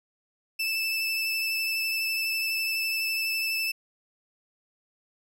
30% pulse tone with vibrato, 2637 Hz, E7, in tune, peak -23 dBFS, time 0.59-3.72 s, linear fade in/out 10 ms, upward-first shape sine, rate 12 Hz, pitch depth 14 cents each way, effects none

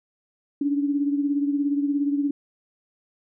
sine beating tone pair, 283.8 / 300.8 Hz, C#4 / D4, +41 / +42 cents, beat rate 17 Hz, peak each -21 / -29 dBFS, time 0.61-2.31 s, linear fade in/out 5 ms, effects none

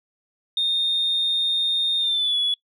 sine tone with pitch glide, 3663 to 3398 Hz, A#7 to G#7, -31 to +39 cents, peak -18 dBFS, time 0.57-2.54 s, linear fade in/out 2 ms, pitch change -130 cents, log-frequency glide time 1.99-2.37 s, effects noise-tail reverb RT60 0.1 s tail -24 dB re dry + tanh soft clip ceiling -15 dBFS

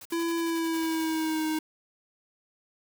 white noise bursts, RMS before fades -45 dBFS, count 12, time 0.01-1.044 s, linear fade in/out 5 ms, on 44 ms, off 46 ms
square tone with pitch glide, 334.9 to 312.5 Hz, E4 to D#4, +27 to +8 cents, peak -27 dBFS, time 0.12-1.59 s, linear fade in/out 5 ms, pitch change -119 cents, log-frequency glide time 0.36-1.47 s
white noise, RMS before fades -45 dBFS, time 0.74-1.59 s, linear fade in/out 5 ms
effects none

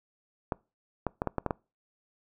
clicks, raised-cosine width 1 ms, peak -14 dBFS, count 7, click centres 0.522 / 1.067 / 1.219 / 1.273 / 1.383 / 1.463 / 1.508 s, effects noise-tail reverb RT60 0.3 s tail -25 dB re dry

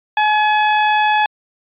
sawtooth tone, 849 Hz, G#5, 38 cents sharp, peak -8 dBFS, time 0.17-1.26 s, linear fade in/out 2 ms, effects resampled to 8000 Hz

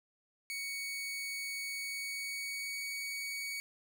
sawtooth tone with pitch glide, 2232 to 2245 Hz, C#7 to C#7, +11 to +21 cents, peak -34 dBFS, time 0.5-3.6 s, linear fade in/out 0 ms, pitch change +10 cents, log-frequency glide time 1.68-2.87 s, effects none

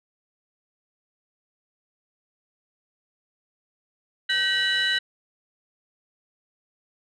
sine tone cluster, 1543 / 1906 / 2959 / 3944 Hz, G6 / A#6 / F#7 / B7, -28 / +38 / -1 / -3 cents, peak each -25 dBFS, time 4.29-4.99 s, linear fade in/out 10 ms, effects tanh soft clip ceiling -15 dBFS

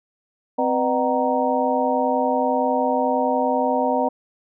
sine tone cluster, 259.2 / 496.2 / 607 / 753 / 935 Hz, C4 / B4 / D#5 / F#5 / A#5, -16 / +8 / -43 / +30 / +5 cents, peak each -24 dBFS, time 0.58-4.09 s, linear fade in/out 10 ms, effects none

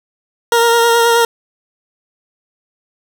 20% pulse tone with vibrato, 466.5 Hz, A#4, 1 cent sharp, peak -4 dBFS, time 0.52-1.25 s, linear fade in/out 2 ms, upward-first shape sine, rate 9.4 Hz, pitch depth 19 cents each way, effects none

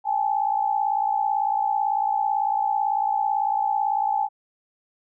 sine tone pair together, 803 / 861 Hz, G5 / A5, +41 / -38 cents, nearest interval minor second, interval 121 cents, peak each -23 dBFS, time 0.04-4.29 s, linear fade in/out 50 ms, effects none

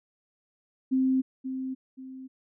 sine tone with echo, 261.6 Hz, C4, in tune, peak -21 dBFS, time 0.91-1.22 s, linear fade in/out 20 ms, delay 530 ms, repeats 2, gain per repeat -9 dB, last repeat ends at 2.28 s, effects none

